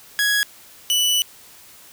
sawtooth tone pair in turn, 1666 / 2968 Hz, G#6 / F#7, +5 / +5 cents, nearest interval minor seventh, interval 1000 cents, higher second, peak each -13 dBFS, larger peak neither, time 0.19-0.43 / 0.9-1.22 s, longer second, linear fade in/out 0 ms, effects white hiss -46 dBFS RMS until 1.92 s

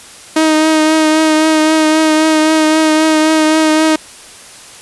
sawtooth tone with vibrato, 313.2 Hz, D#4, 11 cents sharp, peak -4 dBFS, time 0.36-3.96 s, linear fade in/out 5 ms, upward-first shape triangle, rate 3.8 Hz, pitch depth 26 cents each way, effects white hiss -35 dBFS RMS until 4.81 s + resampled to 24000 Hz

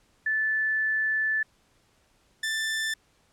sine / sawtooth tone pair in turn, 1749 / 1769.3 Hz, A6 / A6, -11 / +9 cents, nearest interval unison, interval 20 cents, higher second, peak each -23 / -23 dBFS, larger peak neither, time 0.26-1.43 / 2.43-2.94 s, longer first, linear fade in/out 5 ms, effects pink hiss -65 dBFS RMS until 3.32 s + low-pass 10000 Hz 12 dB/octave

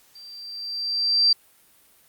sine tone with level ramp, 4699 Hz, D8, in tune, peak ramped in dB -42 to -13 dBFS, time 0.15-1.33 s, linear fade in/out 5 ms, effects white hiss -57 dBFS RMS until 2.08 s + Opus 48 kbps

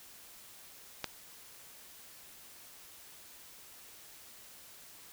click, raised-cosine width 0.2 ms, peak -16 dBFS, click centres 1.043 s, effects white hiss -54 dBFS RMS until 5.12 s

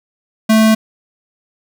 square tone, 219.7 Hz, A3, 2 cents flat, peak -8 dBFS, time 0.49-0.75 s, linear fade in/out 10 ms, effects none

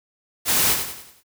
white noise with echo, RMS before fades -19 dBFS, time 0.45-0.77 s, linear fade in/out 50 ms, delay 93 ms, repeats 5, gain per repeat -7 dB, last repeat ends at 1.235 s, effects none

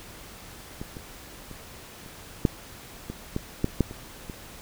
clicks, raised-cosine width 3 ms, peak -21 / -25 / -27 / -30 / -6 / -20 / -14 / -9 / -7 / -26 / -22 dBFS, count 11, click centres 0.815 / 0.968 / 1.513 / 2.062 / 2.452 / 3.1 / 3.364 / 3.644 / 3.807 / 3.911 / 4.298 s, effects pink hiss -45 dBFS RMS until 4.61 s

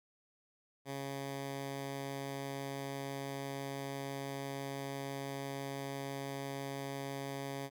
10% pulse tone, 138 Hz, C#3, 7 cents flat, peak -31 dBFS, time 0.85-7.7 s, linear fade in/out 50 ms, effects none

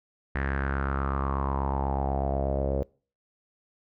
sawtooth tone with low-pass filter sweep, 68.2 Hz, C#2, 28 cents flat, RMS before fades -28 dBFS, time 0.35-2.83 s, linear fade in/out 0 ms, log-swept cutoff 1800 to 530 Hz, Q 5.9, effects noise-tail reverb RT60 0.4 s tail -25 dB re dry

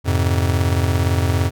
square chord, F minor, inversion none, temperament just, 87.31 / 104.77 / 130.96 Hz, F2 / Ab2 / C3, 0 / +16 / +2 cents, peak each -18 / -22 / -24 dBFS, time 0.04-1.51 s, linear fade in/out 50 ms, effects none

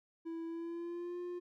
triangle tone with pitch glide, 330 to 353.7 Hz, E4 to F4, +2 to +22 cents, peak -37 dBFS, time 0.25-1.4 s, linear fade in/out 20 ms, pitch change +120 cents, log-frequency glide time 0.46-1.19 s, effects none

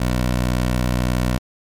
15% pulse tone, 61.74 Hz, B1, in tune, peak -11 dBFS, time 0-1.38 s, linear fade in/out 5 ms, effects MP3 96 kbps

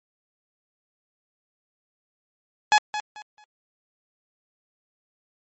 sawtooth tone with echo, 845 Hz, G#5, 30 cents sharp, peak -10 dBFS, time 2.72-2.78 s, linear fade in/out 0 ms, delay 220 ms, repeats 3, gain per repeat -12 dB, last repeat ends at 3.44 s, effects low-pass 7000 Hz 12 dB/octave + MP3 32 kbps

